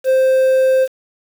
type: tone with quantisation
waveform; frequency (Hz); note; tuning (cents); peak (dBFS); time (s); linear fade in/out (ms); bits
triangle; 523.3; C5; 0; -8; 0.04-0.88; 50; 6
effects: none